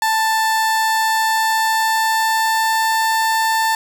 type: tone with pitch glide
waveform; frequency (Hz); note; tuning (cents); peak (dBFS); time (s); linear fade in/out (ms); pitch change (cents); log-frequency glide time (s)
30% pulse; 884 to 890.1; A5 to A5; +8 to +20; -12; 0.02-3.75; 2; +12; 0.56-3.09
effects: none